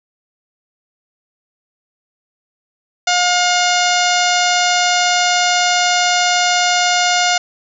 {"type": "harmonic tone with a mistuned harmonic", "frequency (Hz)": 714, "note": "F5", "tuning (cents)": 38, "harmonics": [1, 2, 3, 4, 5, 6, 7, 8, 9, 10], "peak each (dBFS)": [-16, -19, -21, -22, -23, -24, -24, -25, -26, -26], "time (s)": [3.07, 7.38], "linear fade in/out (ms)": 5, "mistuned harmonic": 9, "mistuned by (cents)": -32, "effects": []}